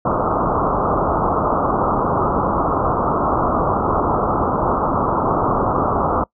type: low-pass noise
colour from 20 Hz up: white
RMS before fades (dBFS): -18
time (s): 0.05-6.24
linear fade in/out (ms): 5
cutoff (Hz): 1300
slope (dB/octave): 96
effects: noise-tail reverb RT60 0.1 s tail -23 dB re dry